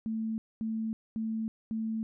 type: tone bursts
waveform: sine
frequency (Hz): 221.9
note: A3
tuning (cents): +15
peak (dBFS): -30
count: 4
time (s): 0.06-2.03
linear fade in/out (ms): 0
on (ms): 320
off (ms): 230
effects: none